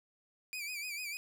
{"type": "tone with vibrato", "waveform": "sawtooth", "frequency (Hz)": 2393, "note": "D7", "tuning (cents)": 32, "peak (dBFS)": -35, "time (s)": [0.53, 1.17], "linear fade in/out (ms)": 0, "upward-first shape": "sine", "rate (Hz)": 6.7, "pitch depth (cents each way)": 89, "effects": []}